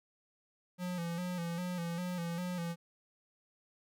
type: tone with vibrato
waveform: square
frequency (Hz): 174.61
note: F3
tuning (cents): 0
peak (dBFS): -36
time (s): 0.78-2.76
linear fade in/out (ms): 50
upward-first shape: square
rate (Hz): 2.5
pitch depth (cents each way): 51
effects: none